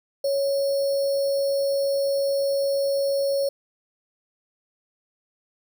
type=tone with sample-and-hold; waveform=sine; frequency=554.4 Hz; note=C#5; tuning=in tune; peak=-20 dBFS; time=0.24-3.49 s; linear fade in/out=5 ms; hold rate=4900 Hz; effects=none